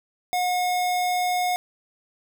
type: tone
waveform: square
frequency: 723 Hz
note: F#5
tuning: 40 cents flat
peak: -22 dBFS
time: 0.33-1.56 s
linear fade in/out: 0 ms
effects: none